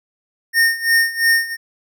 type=tone with tremolo; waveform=square; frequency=1833 Hz; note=A#6; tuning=30 cents flat; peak=-11 dBFS; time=0.53-1.57 s; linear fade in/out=50 ms; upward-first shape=sine; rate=2.9 Hz; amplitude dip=85%; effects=none